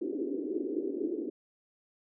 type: band-pass noise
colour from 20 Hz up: white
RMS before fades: -34 dBFS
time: 0.01-1.3 s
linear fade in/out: 5 ms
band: 280 to 400 Hz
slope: 48 dB/octave
effects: none